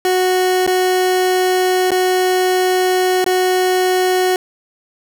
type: tone with dropouts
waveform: 30% pulse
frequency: 368.4 Hz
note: F#4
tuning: 7 cents flat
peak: -10 dBFS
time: 0.05-4.36 s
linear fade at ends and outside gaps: 1 ms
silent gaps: 0.665-0.675 / 1.906-1.917 / 3.243-3.263 s
effects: none